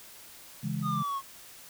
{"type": "chord", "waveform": "sine", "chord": "C# minor", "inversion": "none", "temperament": "equal", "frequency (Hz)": [138.59, 164.81, 207.7], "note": ["C#3", "E3", "G#3"], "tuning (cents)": [0, 0, 0], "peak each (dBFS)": -34, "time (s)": [0.63, 1.03], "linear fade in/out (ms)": 10}
{"type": "linear sweep", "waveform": "triangle", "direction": "down", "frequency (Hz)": [1247, 1076], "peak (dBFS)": -28, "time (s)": [0.82, 1.22], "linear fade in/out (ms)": 50}
{"effects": ["white hiss -50 dBFS RMS until 1.69 s"]}